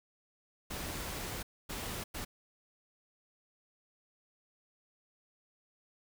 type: noise bursts at uneven times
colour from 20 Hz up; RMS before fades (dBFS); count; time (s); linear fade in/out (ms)
pink; -40; 3; 0.7-1.43 / 1.69-2.04 / 2.14-2.25; 10
effects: none